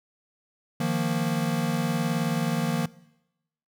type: chord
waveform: square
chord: Eb suspended second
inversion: none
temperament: equal with one note detuned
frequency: 155.56 / 174.61 / 232.3 Hz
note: Eb3 / F3 / Bb3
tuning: 0 / 0 / -6 cents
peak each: -29 dBFS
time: 0.8-2.86 s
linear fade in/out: 5 ms
effects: noise-tail reverb RT60 0.9 s tail -21 dB re dry